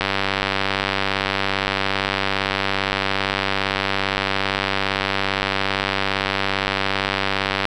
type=click train; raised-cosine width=0.3 ms; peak=-3 dBFS; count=747; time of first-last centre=0.01-7.653 s; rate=97.6 Hz; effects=none